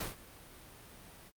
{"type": "noise with ADSR envelope", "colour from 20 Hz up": "pink", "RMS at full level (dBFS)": -36, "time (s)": [0, 1.32], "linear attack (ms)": 8, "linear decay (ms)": 140, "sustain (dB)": -18, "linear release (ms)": 48, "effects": ["Opus 48 kbps"]}